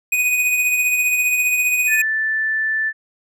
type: tone with tremolo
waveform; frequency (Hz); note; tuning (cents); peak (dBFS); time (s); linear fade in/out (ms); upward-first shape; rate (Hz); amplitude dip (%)
square; 2489; D#7; 0; -14; 0.12-2.02; 5; triangle; 15; 45
type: tone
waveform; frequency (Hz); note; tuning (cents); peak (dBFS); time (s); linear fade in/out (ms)
sine; 1760; A6; 0; -17; 1.87-2.93; 50
effects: none